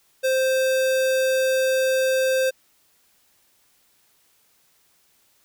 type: tone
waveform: square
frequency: 523.3 Hz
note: C5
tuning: in tune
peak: -19 dBFS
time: 0.23-2.51 s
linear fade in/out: 20 ms
effects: white hiss -62 dBFS RMS until 5.44 s